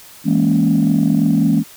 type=chord; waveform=sine; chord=A# half-diminished seventh; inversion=second; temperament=equal; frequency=164.81 / 207.7 / 233.1 / 277.2 Hz; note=E3 / G#3 / A#3 / C#4; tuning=0 / 0 / 0 / 0 cents; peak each=-16 dBFS; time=0.24-1.64 s; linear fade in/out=50 ms; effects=tanh soft clip ceiling -5 dBFS + white hiss -41 dBFS RMS until 1.76 s